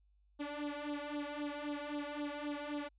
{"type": "tone with flanger", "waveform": "sawtooth", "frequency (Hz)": 292.6, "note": "D4", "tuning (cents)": -6, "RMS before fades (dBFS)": -41, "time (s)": [0.39, 2.89], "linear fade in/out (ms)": 20, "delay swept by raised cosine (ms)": [0.21, 2.11], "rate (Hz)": 3.8, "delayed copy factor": 0.8, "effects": ["added 50 Hz sine -67 dBFS peak until 2.98 s", "resampled to 8000 Hz"]}